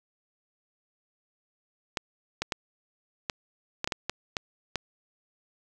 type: clicks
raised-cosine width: 0.2 ms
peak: -11 dBFS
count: 10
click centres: 1.972 / 2.42 / 2.522 / 3.298 / 3.844 / 3.875 / 3.922 / 4.096 / 4.368 / 4.757 s
effects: none